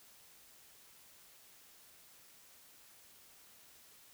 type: silence
effects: white hiss -61 dBFS RMS until 4.13 s